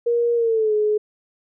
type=tone with pitch glide; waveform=sine; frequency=472.7 to 423.6 Hz; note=A#4 to G#4; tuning=+24 to +34 cents; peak=-16 dBFS; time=0.06-0.98 s; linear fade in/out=10 ms; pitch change=-190 cents; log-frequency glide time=0.35-0.74 s; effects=none